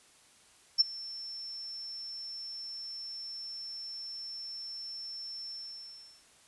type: tone with ADSR envelope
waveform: sine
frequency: 5380 Hz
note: E8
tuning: 34 cents sharp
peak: -17 dBFS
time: 0.78-6.25 s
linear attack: 26 ms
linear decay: 18 ms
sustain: -22 dB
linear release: 750 ms
effects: white hiss -61 dBFS RMS until 6.47 s + resampled to 24000 Hz